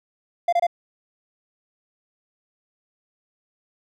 triangle tone bursts, 693 Hz, F5, 14 cents flat, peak -14 dBFS, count 3, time 0.48-0.668 s, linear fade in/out 5 ms, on 46 ms, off 25 ms, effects none

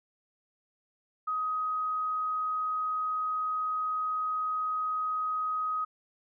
sine tone, 1258 Hz, D#6, 19 cents sharp, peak -28 dBFS, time 1.27-5.85 s, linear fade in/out 10 ms, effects none

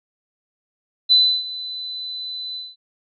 sine tone with ADSR envelope, 4008 Hz, B7, 25 cents sharp, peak -9 dBFS, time 1.09-2.76 s, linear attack 29 ms, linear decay 310 ms, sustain -18 dB, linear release 200 ms, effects none

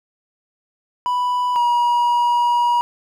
triangle tone pair in turn, 987.8 / 959.7 Hz, B5 / B5, 0 / -50 cents, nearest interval unison, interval 50 cents, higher first, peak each -15 / -12 dBFS, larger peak second, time 1.06-1.56 / 1.56-2.81 s, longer second, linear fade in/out 0 ms, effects none

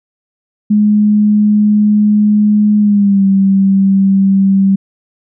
sine tone with pitch glide, 209.6 to 194.44 Hz, G#3 to G3, +16 to -14 cents, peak -6 dBFS, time 0.7-4.76 s, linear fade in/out 10 ms, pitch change -130 cents, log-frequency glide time 2.79-3.25 s, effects none

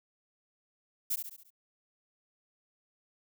violet noise with echo, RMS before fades -31 dBFS, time 1.1-1.16 s, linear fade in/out 10 ms, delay 69 ms, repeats 5, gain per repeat -6 dB, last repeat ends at 1.505 s, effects none

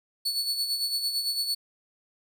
40% pulse tone with tremolo, 4435 Hz, C#8, in tune, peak -23 dBFS, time 0.25-1.55 s, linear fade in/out 10 ms, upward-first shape sine, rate 8.9 Hz, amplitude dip 55%, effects none

